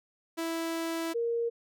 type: tone pair in turn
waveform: sawtooth / sine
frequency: 329.6 / 466.9 Hz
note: E4 / A#4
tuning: 0 / +3 cents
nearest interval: tritone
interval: 603 cents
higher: second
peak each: -27 dBFS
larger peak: neither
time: 0.37-1.14 / 1.14-1.5 s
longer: first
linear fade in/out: 20 ms
effects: none